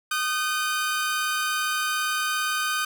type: tone pair together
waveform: sawtooth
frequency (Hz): 1230.7 / 1529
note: D#6 / G6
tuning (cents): -19 / -44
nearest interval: major third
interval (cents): 375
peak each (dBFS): -23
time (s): 0.11-2.85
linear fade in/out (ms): 5
effects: none